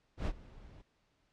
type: noise with ADSR envelope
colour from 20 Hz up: brown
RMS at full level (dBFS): -31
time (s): 0.17-0.82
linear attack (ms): 97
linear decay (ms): 55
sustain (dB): -22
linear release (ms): 10
effects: pink hiss -75 dBFS RMS until 1.32 s + low-pass 5000 Hz 12 dB/octave